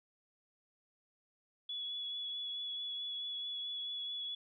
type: tone with vibrato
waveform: sine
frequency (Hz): 3395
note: G#7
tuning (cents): +37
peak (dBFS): -38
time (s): 1.69-4.35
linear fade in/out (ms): 5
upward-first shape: sine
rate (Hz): 4.6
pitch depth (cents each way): 14
effects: none